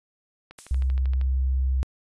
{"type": "click train", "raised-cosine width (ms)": 0.3, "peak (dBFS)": -27, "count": 10, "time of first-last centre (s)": [0.51, 1.213], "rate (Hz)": 12.8}
{"type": "noise with exponential decay", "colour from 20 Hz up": "violet", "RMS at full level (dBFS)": -36, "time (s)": [0.58, 1.04], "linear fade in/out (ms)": 5, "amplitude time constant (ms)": 100}
{"type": "tone", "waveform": "sine", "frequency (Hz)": 65.41, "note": "C2", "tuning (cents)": 0, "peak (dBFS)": -20, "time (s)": [0.71, 1.83], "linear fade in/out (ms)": 0}
{"effects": ["resampled to 22050 Hz"]}